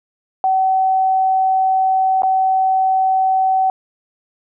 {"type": "tone with dropouts", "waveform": "sine", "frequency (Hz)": 760, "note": "F#5", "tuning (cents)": 46, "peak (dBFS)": -12, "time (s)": [0.44, 3.7], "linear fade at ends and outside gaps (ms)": 1, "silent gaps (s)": [2.221, 2.233], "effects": []}